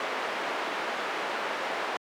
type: band-pass noise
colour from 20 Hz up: pink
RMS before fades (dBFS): -32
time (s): 0-1.97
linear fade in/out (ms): 2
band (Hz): 490 to 2300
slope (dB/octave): 12
effects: high-pass 200 Hz 12 dB/octave